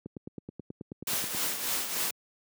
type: click train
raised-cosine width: 3 ms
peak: -24 dBFS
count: 13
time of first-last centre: 0.06-1.348 s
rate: 9.32 Hz
type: noise with tremolo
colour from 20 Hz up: white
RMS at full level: -29 dBFS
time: 1.07-2.11 s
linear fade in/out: 5 ms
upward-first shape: triangle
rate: 3.4 Hz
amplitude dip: 60%
effects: high-pass 150 Hz 12 dB/octave